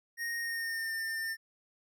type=tone with pitch glide; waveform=square; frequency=1861 to 1801.8 Hz; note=A#6 to A6; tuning=-3 to +41 cents; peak=-34 dBFS; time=0.17-1.37 s; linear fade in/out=50 ms; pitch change=-56 cents; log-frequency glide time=0.4-0.93 s; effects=none